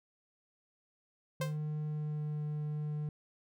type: tone with pitch glide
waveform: triangle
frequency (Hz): 151.9 to 150.33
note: D#3 to D3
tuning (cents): -41 to +41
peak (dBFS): -32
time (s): 1.4-3.09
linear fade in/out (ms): 2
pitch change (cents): -18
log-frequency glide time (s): 1.84-2.33
type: tone with exponential decay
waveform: sawtooth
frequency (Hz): 523.3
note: C5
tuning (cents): 0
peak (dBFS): -28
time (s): 1.41-1.58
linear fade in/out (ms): 5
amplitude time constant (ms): 35
effects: none